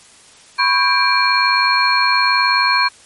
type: tone cluster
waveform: sine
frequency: 998 / 1097 / 1595 / 2354 / 4284 Hz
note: B5 / C#6 / G6 / D7 / C8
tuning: +18 / -18 / +30 / +3 / +40 cents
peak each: -18 dBFS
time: 0.58-2.89 s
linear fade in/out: 20 ms
effects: white hiss -45 dBFS RMS until 3.05 s + MP3 48 kbps